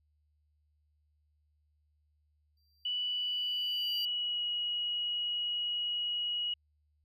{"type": "tone with exponential growth", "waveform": "square", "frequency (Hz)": 4710, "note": "D8", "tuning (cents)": 4, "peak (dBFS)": -36, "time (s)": [2.57, 4.05], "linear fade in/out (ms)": 2, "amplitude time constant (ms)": 320}
{"type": "tone with pitch glide", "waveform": "sine", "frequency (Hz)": [2961, 2905], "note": ["F#7", "F#7"], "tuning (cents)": [1, -32], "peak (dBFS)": -31, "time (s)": [2.85, 6.54], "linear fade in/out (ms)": 5, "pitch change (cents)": -33, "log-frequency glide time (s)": [3.75, 4.44]}
{"effects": ["added 75 Hz sine -70 dBFS peak until 7.04 s"]}